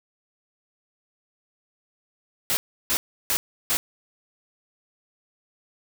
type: noise bursts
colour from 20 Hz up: white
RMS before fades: -23 dBFS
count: 4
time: 2.5-3.77 s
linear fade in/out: 0 ms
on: 70 ms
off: 330 ms
effects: none